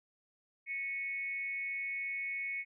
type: tone with amplitude modulation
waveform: sine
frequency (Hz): 2207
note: C#7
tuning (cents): -8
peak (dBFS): -32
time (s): 0.66-2.65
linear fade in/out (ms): 50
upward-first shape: sine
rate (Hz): 277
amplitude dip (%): 65
effects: none